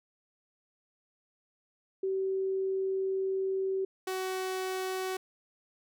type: tone pair in turn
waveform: sine / sawtooth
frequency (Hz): 383.2 / 375.1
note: G4 / F#4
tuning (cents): -39 / +24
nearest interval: unison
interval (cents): 37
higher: first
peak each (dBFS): -28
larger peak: neither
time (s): 2.03-3.85 / 4.07-5.17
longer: first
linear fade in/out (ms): 5
effects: none